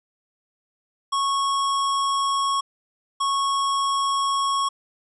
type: tone pair in turn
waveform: square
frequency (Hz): 1102 / 1102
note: C#6 / C#6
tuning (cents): -11 / -11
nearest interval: unison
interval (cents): 0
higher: neither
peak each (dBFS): -21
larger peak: neither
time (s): 1.12-2.61 / 3.2-4.69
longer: neither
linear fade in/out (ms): 10
effects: resampled to 24000 Hz